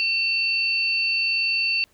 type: tone pair together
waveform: sine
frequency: 2700 / 4541 Hz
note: E7 / C#8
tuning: +41 / +41 cents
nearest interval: major sixth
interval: 900 cents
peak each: -21 / -25 dBFS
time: 0-1.84 s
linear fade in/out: 0 ms
effects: pink hiss -61 dBFS RMS until 1.93 s